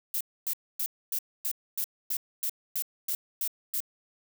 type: noise bursts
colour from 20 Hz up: violet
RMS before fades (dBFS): -30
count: 12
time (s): 0.14-3.804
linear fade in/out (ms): 2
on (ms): 67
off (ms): 260
effects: none